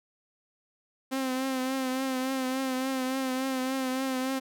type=tone with vibrato; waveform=sawtooth; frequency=261.6 Hz; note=C4; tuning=in tune; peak=-24 dBFS; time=1.11-4.4 s; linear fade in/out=20 ms; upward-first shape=triangle; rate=3.5 Hz; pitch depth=46 cents each way; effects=none